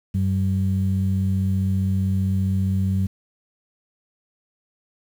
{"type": "tone pair together", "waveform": "sine", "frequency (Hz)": [95.3, 190.6], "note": ["G2", "G3"], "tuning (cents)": [-48, -48], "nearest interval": "octave", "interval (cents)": 1200, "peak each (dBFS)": [-19, -22], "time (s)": [0.14, 3.07], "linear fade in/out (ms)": 10, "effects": ["tanh soft clip ceiling -12 dBFS", "8-bit"]}